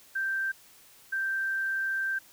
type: tone bursts at uneven times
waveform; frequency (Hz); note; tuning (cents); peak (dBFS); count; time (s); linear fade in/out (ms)
sine; 1568; G6; 0; -27; 2; 0.15-0.52 / 1.12-2.19; 10
effects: white hiss -56 dBFS RMS until 2.32 s